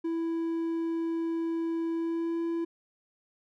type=tone with pitch glide; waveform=triangle; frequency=330.6 to 334.6 Hz; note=E4 to E4; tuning=+5 to +26 cents; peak=-26 dBFS; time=0.04-2.65 s; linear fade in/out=10 ms; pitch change=+21 cents; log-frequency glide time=1.93-2.42 s; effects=none